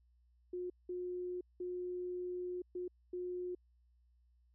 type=tone bursts at uneven times; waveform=sine; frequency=359.4 Hz; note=F4; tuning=50 cents sharp; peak=-38 dBFS; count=5; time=0.53-0.7 / 0.89-1.41 / 1.6-2.62 / 2.75-2.88 / 3.13-3.55 s; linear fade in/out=5 ms; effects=added 60 Hz sine -67 dBFS peak until 4.54 s